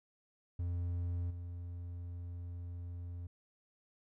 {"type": "tone with level steps", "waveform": "triangle", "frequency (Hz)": 87.31, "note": "F2", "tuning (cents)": 0, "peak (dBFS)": [-32, -39], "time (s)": [0.59, 3.27], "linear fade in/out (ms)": 5, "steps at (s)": 1.3, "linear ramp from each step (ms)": 10, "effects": []}